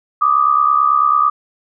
sine tone pair together, 1174.7 / 1243.8 Hz, D6 / D#6, 0 / -1 cents, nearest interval minor second, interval 99 cents, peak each -13 dBFS, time 0.21-1.3 s, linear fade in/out 10 ms, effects none

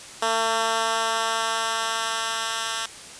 10% pulse tone with high-pass filter sweep, 225.4 Hz, A3, 42 cents sharp, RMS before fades -25 dBFS, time 0.22-2.86 s, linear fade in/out 5 ms, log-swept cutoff 560 to 1800 Hz, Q 0.7, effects white hiss -41 dBFS RMS until 3.19 s + resampled to 22050 Hz

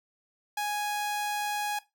sawtooth tone, 830.6 Hz, G#5, in tune, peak -25 dBFS, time 0.57-1.79 s, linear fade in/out 5 ms, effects noise-tail reverb RT60 0.2 s tail -17 dB re dry

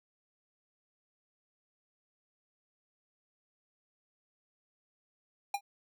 square tone with exponential decay, 805 Hz, G5, 46 cents sharp, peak -27 dBFS, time 5.54-5.61 s, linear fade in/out 5 ms, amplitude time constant 15 ms, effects none

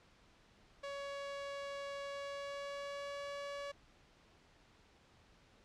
sawtooth tone with pitch glide, 561 to 566.9 Hz, C#5 to C#5, +21 to +39 cents, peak -38 dBFS, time 0.83-3.72 s, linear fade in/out 10 ms, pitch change +18 cents, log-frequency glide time 2.03-3.29 s, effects pink hiss -66 dBFS RMS until 5.64 s + low-pass 5000 Hz 12 dB/octave

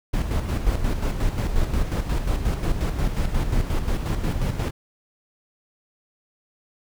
brown noise with tremolo, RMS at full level -21 dBFS, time 0.13-4.71 s, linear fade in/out 10 ms, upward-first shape square, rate 5.6 Hz, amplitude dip 50%, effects none

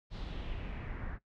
brown noise with low-pass filter sweep, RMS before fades -40 dBFS, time 0.1-1.19 s, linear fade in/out 50 ms, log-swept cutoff 4300 to 1600 Hz, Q 2.9, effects noise-tail reverb RT60 0.1 s tail -17 dB re dry

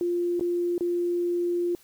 sine tone with dropouts, 349.2 Hz, F4, in tune, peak -23 dBFS, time 0.01-1.75 s, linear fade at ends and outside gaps 1 ms, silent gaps 0.396-0.409 / 0.78-0.808 s, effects white hiss -57 dBFS RMS until 1.83 s

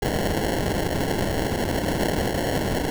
white noise with sample-and-hold, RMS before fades -24 dBFS, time 0.02-2.9 s, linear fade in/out 2 ms, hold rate 1225 Hz, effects none

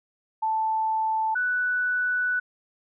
sine tone pair in turn, 880 / 1484.7 Hz, A5 / F#6, 0 / +6 cents, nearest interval major sixth, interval 906 cents, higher second, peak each -22 dBFS, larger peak neither, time 0.42-1.35 / 1.35-2.4 s, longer second, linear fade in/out 10 ms, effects none

